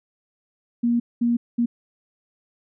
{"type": "tone bursts at uneven times", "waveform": "sine", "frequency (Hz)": 237, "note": "A#3", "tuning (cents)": 29, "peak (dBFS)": -17, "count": 3, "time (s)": [[0.83, 1], [1.21, 1.37], [1.58, 1.66]], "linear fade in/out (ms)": 10, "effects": []}